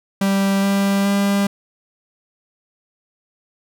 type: tone with pitch steps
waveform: 45% pulse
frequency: 196 / 197.82 / 199.66 Hz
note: G3 / G3 / G3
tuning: 0 / +16 / +32 cents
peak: -15 dBFS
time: 0.21-1.47 s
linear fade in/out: 5 ms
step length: 420 ms
effects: none